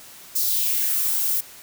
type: noise with high-pass filter sweep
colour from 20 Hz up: violet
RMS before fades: -22 dBFS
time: 0.35-1.41 s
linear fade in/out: 10 ms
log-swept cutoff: 5300 to 490 Hz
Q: 2.6
effects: white hiss -44 dBFS RMS until 1.62 s